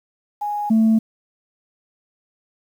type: tone pair in turn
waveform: sine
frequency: 829 / 221.9 Hz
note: G#5 / A3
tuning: -3 / +15 cents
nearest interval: octave + major seventh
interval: 2282 cents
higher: first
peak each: -21 / -10 dBFS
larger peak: second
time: 0.41-0.7 / 0.7-0.99 s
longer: neither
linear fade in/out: 10 ms
effects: tanh soft clip ceiling -10 dBFS + 8-bit